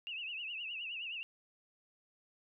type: tone with vibrato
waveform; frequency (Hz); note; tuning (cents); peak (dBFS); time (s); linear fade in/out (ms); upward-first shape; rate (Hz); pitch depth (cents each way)
sine; 2732; F7; -39; -39; 0.07-1.23; 0; triangle; 9.6; 150
effects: none